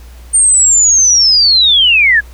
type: linear sweep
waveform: sine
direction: down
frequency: 8870 to 1635 Hz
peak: -5 dBFS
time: 0.33-2.21 s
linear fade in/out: 20 ms
effects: added 60 Hz sine -31 dBFS peak until 2.33 s + pink hiss -43 dBFS RMS until 2.33 s